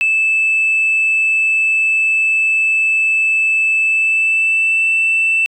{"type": "tone with pitch glide", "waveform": "sine", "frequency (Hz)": [2628, 2659], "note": ["E7", "E7"], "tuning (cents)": [-6, 14], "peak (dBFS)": -10, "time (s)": [0.01, 5.46], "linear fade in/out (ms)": 0, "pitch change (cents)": 20, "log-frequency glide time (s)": [3.82, 4.9], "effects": ["tanh soft clip ceiling -8 dBFS"]}